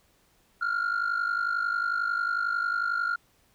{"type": "tone pair together", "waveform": "sine", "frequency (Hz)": [1376.9, 1428], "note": ["F6", "F6"], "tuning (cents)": [-25, 38], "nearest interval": "minor second", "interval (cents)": 63, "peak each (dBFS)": -26, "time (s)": [0.61, 3.16], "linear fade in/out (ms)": 10, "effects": ["tanh soft clip ceiling -22 dBFS", "pink hiss -65 dBFS RMS until 3.54 s"]}